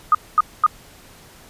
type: tone bursts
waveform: sine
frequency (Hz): 1236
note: D#6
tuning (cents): -12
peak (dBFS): -9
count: 3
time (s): 0.12-0.664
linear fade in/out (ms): 2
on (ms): 28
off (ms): 230
effects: pink hiss -46 dBFS RMS until 1.49 s + resampled to 32000 Hz